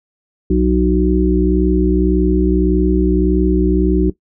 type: harmonic tone with a mistuned harmonic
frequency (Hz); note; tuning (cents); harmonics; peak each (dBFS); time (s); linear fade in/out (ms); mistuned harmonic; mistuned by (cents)
61.74; B1; 0; 1 / 3 / 5 / 6; -16 / -16 / -16 / -16; 0.5-4.1; 5; 3; -21
effects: noise-tail reverb RT60 0.1 s tail -17 dB re dry